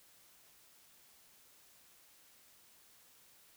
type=silence; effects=white hiss -64 dBFS RMS until 3.56 s